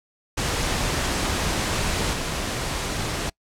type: noise with level steps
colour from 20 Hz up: pink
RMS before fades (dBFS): -24 / -27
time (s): 0.37-3.3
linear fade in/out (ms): 10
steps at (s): 2.13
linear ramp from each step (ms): 2
effects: noise-tail reverb RT60 0.1 s tail -26 dB re dry + low-pass 9000 Hz 12 dB/octave